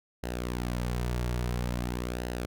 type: tone with flanger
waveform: sawtooth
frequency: 60.6 Hz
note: B1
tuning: 32 cents flat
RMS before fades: -32 dBFS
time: 0.23-2.46 s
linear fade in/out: 5 ms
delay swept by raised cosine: 0.86 to 3.96 ms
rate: 0.49 Hz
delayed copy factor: -0.55
effects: none

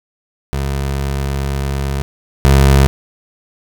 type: tone pair in turn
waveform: 25% pulse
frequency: 68.8 / 68.4 Hz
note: C#2 / C#2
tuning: -12 / -23 cents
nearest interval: unison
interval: 11 cents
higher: first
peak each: -13 / -3 dBFS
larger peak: second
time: 0.53-2.02 / 2.45-2.87 s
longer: first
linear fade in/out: 0 ms
effects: none

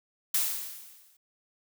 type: noise with exponential decay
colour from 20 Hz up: blue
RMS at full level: -24 dBFS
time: 0.34-1.17 s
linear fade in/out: 5 ms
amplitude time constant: 180 ms
effects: none

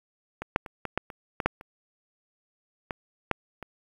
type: clicks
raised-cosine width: 0.5 ms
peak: -18 / -6 / -24 / -16 / -10 / -25 / -14 / -7 / -28 / -16 / -8 / -23 dBFS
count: 12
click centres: 0.42 / 0.561 / 0.662 / 0.853 / 0.976 / 1.102 / 1.402 / 1.46 / 1.611 / 2.908 / 3.313 / 3.627 s
effects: 8-bit

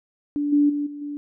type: tone with level steps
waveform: sine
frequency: 290.8 Hz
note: D4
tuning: 17 cents flat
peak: -21 / -14 / -22 / -32 / -28 dBFS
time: 0.36-1.17 s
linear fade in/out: 0 ms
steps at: 0.52 / 0.69 / 0.86 / 1.01 s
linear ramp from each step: 10 ms
effects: none

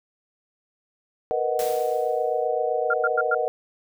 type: chord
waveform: sine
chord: B major seventh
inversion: third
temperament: equal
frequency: 466.2 / 493.9 / 622.3 / 740 Hz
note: A#4 / B4 / D#5 / F#5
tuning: 0 / 0 / 0 / 0 cents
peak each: -27 dBFS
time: 1.31-3.48 s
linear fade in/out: 0 ms
type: noise with exponential decay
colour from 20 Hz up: white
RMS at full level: -33 dBFS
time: 1.59-2.47 s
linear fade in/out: 2 ms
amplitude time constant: 190 ms
type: tone bursts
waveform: sine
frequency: 1396.9 Hz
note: F6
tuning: in tune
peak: -19 dBFS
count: 4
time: 2.9-3.348 s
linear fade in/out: 5 ms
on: 37 ms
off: 100 ms
effects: none

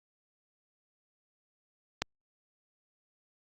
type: click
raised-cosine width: 0.2 ms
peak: -11 dBFS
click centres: 2.02 s
effects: Opus 48 kbps

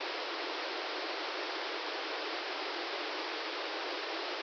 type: band-pass noise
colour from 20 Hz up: pink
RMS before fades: -38 dBFS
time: 0-4.42 s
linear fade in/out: 10 ms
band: 310 to 5300 Hz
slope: 96 dB/octave
effects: none

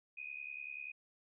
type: tone with amplitude modulation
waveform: sine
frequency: 2489 Hz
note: D#7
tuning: in tune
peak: -39 dBFS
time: 0.17-0.92 s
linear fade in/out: 10 ms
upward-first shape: sine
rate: 70.3 Hz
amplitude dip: 90%
effects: none

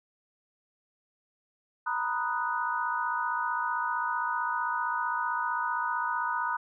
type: chord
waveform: sine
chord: B major seventh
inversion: third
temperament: equal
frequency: 932.3 / 987.8 / 1244.5 / 1480 Hz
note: A#5 / B5 / D#6 / F#6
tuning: 0 / 0 / 0 / 0 cents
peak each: -33 dBFS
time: 1.86-6.57 s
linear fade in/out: 10 ms
effects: none

